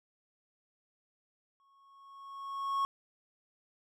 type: tone with exponential growth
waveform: triangle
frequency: 1100 Hz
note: C#6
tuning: 14 cents flat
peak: -25 dBFS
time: 1.6-2.85 s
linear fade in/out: 0 ms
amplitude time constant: 270 ms
effects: none